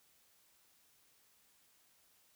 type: silence
effects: white hiss -70 dBFS RMS until 2.35 s